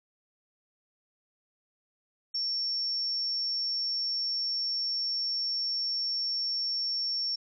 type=tone; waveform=sine; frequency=5460 Hz; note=F8; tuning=40 cents flat; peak=-28 dBFS; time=2.34-7.36 s; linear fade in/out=10 ms; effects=none